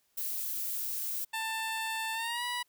violet noise, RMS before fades -35 dBFS, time 0.17-1.25 s, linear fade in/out 10 ms
15% pulse tone with pitch glide, 889 to 975.1 Hz, A5 to B5, +18 to -22 cents, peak -26 dBFS, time 1.33-2.63 s, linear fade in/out 10 ms, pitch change +160 cents, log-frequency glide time 2.13-2.44 s
effects white hiss -73 dBFS RMS until 2.68 s

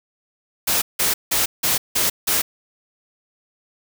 white noise bursts, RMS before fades -19 dBFS, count 6, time 0.67-2.42 s, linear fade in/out 10 ms, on 150 ms, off 170 ms, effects none

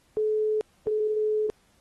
sine tone pair in turn, 430 / 428.4 Hz, A4 / A4, -40 / -46 cents, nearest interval unison, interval 6 cents, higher first, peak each -22 dBFS, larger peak neither, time 0.17-0.61 / 0.87-1.5 s, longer second, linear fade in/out 0 ms, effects pink hiss -65 dBFS RMS until 1.8 s + AAC 32 kbps

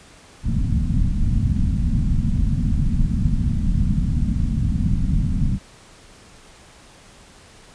pink low-pass noise, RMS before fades -19 dBFS, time 0.43-5.59 s, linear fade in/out 50 ms, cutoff 240 Hz, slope 48 dB/octave, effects pink hiss -47 dBFS RMS until 7.74 s + resampled to 22050 Hz

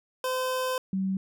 25% pulse / sine tone pair in turn, 513 / 191.16 Hz, C5 / G3, -34 / -43 cents, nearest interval octave + perfect fourth, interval 1709 cents, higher first, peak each -23 / -25 dBFS, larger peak first, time 0.24-0.78 / 0.93-1.17 s, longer first, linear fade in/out 2 ms, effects none

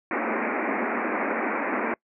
pink band-pass noise, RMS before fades -27 dBFS, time 0.11-1.94 s, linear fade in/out 2 ms, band 210 to 2400 Hz, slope 96 dB/octave, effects noise-tail reverb RT60 0.1 s tail -25 dB re dry

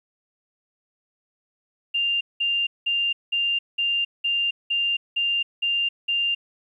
sine tone bursts, 2794 Hz, F7, in tune, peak -20 dBFS, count 10, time 1.94-6.35 s, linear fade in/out 10 ms, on 270 ms, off 190 ms, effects 10-bit

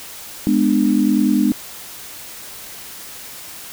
sine chord, G# diminished, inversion none, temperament just, 207.7 / 249.2 / 299 Hz, G#3 / B3 / D4, 0 / +16 / +31 cents, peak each -17 dBFS, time 0.47-1.52 s, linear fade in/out 0 ms, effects white hiss -35 dBFS RMS until 3.72 s

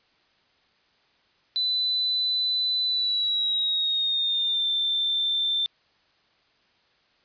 sine tone with pitch glide, 4000 to 3564 Hz, B7 to A7, +21 to +22 cents, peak -22 dBFS, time 1.56-5.66 s, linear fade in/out 0 ms, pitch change -199 cents, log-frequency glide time 2.86-4.67 s, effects white hiss -64 dBFS RMS until 7.24 s + resampled to 11025 Hz

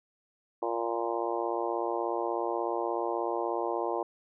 harmonic tone with a mistuned harmonic, 116.54 Hz, A#2, in tune, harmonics 3 / 4 / 5 / 6 / 7 / 8 / 9, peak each -34 / -35 / -36 / -37 / -37 / -38 / -39 dBFS, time 0.62-4.03 s, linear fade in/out 5 ms, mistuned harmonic 9, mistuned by -17 cents, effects none

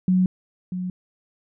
sine tone pair in turn, 184.3 / 182.29 Hz, F#3 / F#3, -7 / -26 cents, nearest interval unison, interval 19 cents, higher first, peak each -15 / -25 dBFS, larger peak first, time 0.08-0.26 / 0.72-0.9 s, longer neither, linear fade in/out 2 ms, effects none

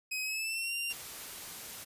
sawtooth tone with pitch glide, 2530 to 2775 Hz, D#7 to F7, +28 to -12 cents, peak -30 dBFS, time 0.11-0.93 s, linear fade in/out 10 ms, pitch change +160 cents, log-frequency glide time 0.23-0.74 s
white noise, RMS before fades -44 dBFS, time 0.89-1.85 s, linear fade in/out 20 ms
effects resampled to 32000 Hz

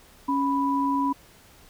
sine tone pair together, 277.2 / 987.8 Hz, C#4 / B5, 0 / 0 cents, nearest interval octave + minor seventh, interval 2200 cents, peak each -24 dBFS, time 0.28-1.13 s, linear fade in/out 10 ms, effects pink hiss -53 dBFS RMS until 1.69 s

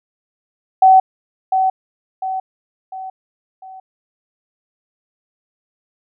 sine tone with echo, 758 Hz, F#5, 42 cents sharp, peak -5 dBFS, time 0.82-1 s, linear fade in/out 5 ms, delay 700 ms, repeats 4, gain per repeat -7 dB, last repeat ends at 3.8 s, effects none

